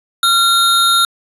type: tone pair together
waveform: square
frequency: 1378 / 3717 Hz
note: F6 / A#7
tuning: -24 / -6 cents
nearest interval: octave + perfect fourth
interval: 1718 cents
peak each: -13 dBFS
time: 0.23-1.05 s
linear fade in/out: 2 ms
effects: resampled to 32000 Hz + 7-bit